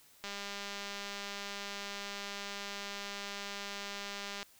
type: click train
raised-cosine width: 0.2 ms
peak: -24 dBFS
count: 843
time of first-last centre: 0.24-4.429 s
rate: 201 Hz
effects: white hiss -62 dBFS RMS until 4.59 s